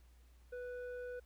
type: tone with low-pass filter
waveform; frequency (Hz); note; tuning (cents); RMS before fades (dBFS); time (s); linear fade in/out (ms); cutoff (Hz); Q
square; 493.9; B4; 0; -45; 0.52-1.2; 10; 1100; 5.9
effects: added 60 Hz sine -60 dBFS peak until 1.25 s + pink hiss -73 dBFS RMS until 1.25 s